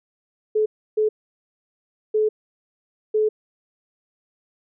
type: tone bursts at uneven times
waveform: sine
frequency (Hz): 430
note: A4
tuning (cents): -40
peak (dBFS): -16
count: 4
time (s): 0.55-0.66 / 0.97-1.09 / 2.14-2.29 / 3.14-3.29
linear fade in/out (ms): 10
effects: none